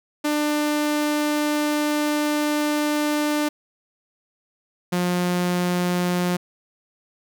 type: tone pair in turn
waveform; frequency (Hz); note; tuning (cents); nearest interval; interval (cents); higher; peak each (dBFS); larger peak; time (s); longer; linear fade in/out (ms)
sawtooth; 298.1 / 178.02; D4 / F3; +26 / +33; major sixth; 893; first; -16; neither; 0.24-3.49 / 4.92-6.37; first; 10
effects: none